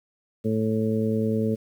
harmonic tone, 110 Hz, A2, in tune, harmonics 1 / 2 / 3 / 4 / 5, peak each -28 / -24 / -34 / -27 / -34 dBFS, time 0.44-1.56 s, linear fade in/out 20 ms, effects 9-bit

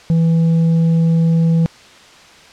sine tone with tanh clipping, 164.81 Hz, E3, in tune, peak -11 dBFS, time 0.1-1.66 s, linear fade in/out 0 ms, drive 4 dB, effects white hiss -42 dBFS RMS until 2.52 s + low-pass 5000 Hz 12 dB/octave

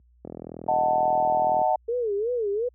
click train, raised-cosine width 2 ms, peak -22 dBFS, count 57, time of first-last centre 0.25-1.616 s, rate 41 Hz
sine chord, D# diminished, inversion none, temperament equal with one note detuned, 622.3 / 740 / 884.1 Hz, D#5 / F#5 / A5, 0 / 0 / +8 cents, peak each -25 / -22 / -25 dBFS, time 0.68-1.76 s, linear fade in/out 5 ms
sine tone with vibrato, 444.8 Hz, A4, 19 cents sharp, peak -23 dBFS, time 1.88-2.69 s, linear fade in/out 10 ms, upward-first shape sine, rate 2.8 Hz, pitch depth 190 cents each way
effects added 60 Hz sine -40 dBFS peak until 2.74 s + high-pass 150 Hz 12 dB/octave

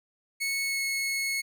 sawtooth tone with pitch glide, 2203 to 2187 Hz, C#7 to C#7, -11 to -24 cents, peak -24 dBFS, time 0.4-1.42 s, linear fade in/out 20 ms, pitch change -13 cents, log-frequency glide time 0.64-0.81 s, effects none

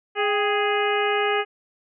harmonic tone with a mistuned harmonic, 415.3 Hz, G#4, in tune, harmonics 1 / 2 / 3 / 4 / 5 / 6 / 7, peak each -23 / -26 / -28 / -29 / -30 / -31 / -31 dBFS, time 0.15-1.45 s, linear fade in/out 50 ms, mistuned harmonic 2, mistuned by -69 cents, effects none

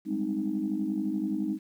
sine chord, Ab major seventh, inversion third, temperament equal, 196 / 207.7 / 261.6 / 311.1 Hz, G3 / Ab3 / C4 / Eb4, 0 / 0 / 0 / 0 cents, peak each -35 / -32 / -34 / -30 dBFS, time 0.05-1.59 s, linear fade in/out 50 ms, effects tanh soft clip ceiling -18 dBFS + 10-bit

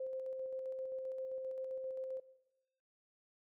sine tone with tremolo, 523.3 Hz, C5, in tune, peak -38 dBFS, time 0-2.2 s, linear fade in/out 5 ms, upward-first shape square, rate 7.6 Hz, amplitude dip 25%, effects noise-tail reverb RT60 1.0 s tail -18 dB re dry

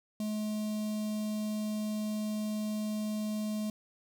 square tone with notch filter, 213.2 Hz, G#3, 46 cents sharp, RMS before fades -34 dBFS, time 0.2-3.7 s, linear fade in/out 2 ms, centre 1600 Hz, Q 0.5, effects none

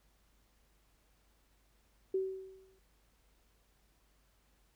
sine tone with exponential decay, 380.7 Hz, F#4, 49 cents sharp, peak -28 dBFS, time 2.14-2.79 s, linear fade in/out 5 ms, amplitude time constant 140 ms, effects added 50 Hz sine -70 dBFS peak until 4.75 s + pink hiss -73 dBFS RMS until 4.75 s

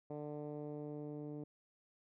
10% pulse tone with low-pass filter sweep, 148.5 Hz, D3, 20 cents sharp, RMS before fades -45 dBFS, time 0.1-1.44 s, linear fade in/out 5 ms, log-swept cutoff 580 to 350 Hz, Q 1.4, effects none

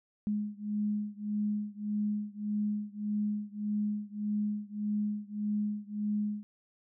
sine beating tone pair, 208.2 / 209.9 Hz, G#3 / G#3, +5 / +19 cents, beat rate 1.7 Hz, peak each -33 / -34 dBFS, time 0.27-6.43 s, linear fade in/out 0 ms, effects none

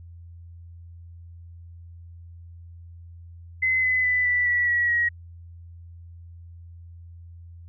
sine tone with pitch steps, 2044 / 2019 / 1995 / 1971 / 1947.2 / 1923.7 / 1900.5 Hz, C7 / B6 / B6 / B6 / B6 / B6 / A#6, -41 / +38 / +17 / -4 / -25 / -46 / +33 cents, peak -19 dBFS, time 3.62-5.09 s, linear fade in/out 10 ms, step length 210 ms, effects added 85 Hz sine -41 dBFS peak until 7.68 s

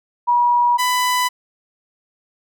sine / sawtooth tone pair in turn, 964 / 996.8 Hz, B5 / B5, -42 / +16 cents, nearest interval minor second, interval 58 cents, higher second, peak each -12 dBFS, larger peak neither, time 0.27-0.78 / 0.78-1.29 s, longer neither, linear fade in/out 20 ms, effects none

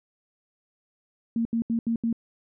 sine tone bursts, 230.2 Hz, A#3, 22 cents flat, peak -22 dBFS, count 5, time 1.36-2.128 s, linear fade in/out 2 ms, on 92 ms, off 77 ms, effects none

